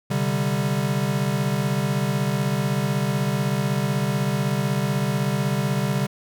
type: chord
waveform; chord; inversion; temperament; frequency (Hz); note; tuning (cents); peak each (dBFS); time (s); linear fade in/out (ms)
square; C suspended second; none; equal; 130.81 / 146.83 / 196; C3 / D3 / G3; 0 / 0 / 0; -26; 0.1-6.07; 10
effects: none